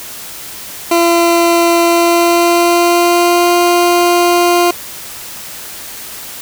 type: tone with pitch glide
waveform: 20% pulse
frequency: 340.4 to 349.6 Hz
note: F4 to F4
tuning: -44 to +2 cents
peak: -3 dBFS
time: 0.91-4.71 s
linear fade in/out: 5 ms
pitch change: +46 cents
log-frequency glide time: 1.82-3.54 s
effects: white hiss -28 dBFS RMS until 6.41 s